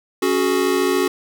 square chord, C# suspended fourth, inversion none, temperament equal with one note detuned, 277.2 / 370 / 423.5 Hz, C#4 / F#4 / G#4, 0 / 0 / +34 cents, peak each -23 / -19 / -23 dBFS, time 0.22-1.08 s, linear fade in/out 5 ms, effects none

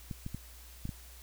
clicks, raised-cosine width 5 ms, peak -25 dBFS, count 5, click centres 0.112 / 0.264 / 0.346 / 0.854 / 0.892 s, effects added 60 Hz sine -51 dBFS peak until 1.22 s + white hiss -55 dBFS RMS until 1.22 s

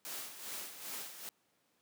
white noise with tremolo, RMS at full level -42 dBFS, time 0.05-1.29 s, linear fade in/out 0 ms, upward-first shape sine, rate 2.5 Hz, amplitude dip 65%, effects pink hiss -75 dBFS RMS until 1.81 s + high-pass 200 Hz 12 dB/octave

